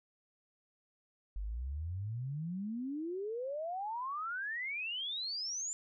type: exponential sweep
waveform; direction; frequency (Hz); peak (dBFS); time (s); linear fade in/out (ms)
sine; up; 46.55 to 7260; -36; 1.36-5.73; 0
effects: none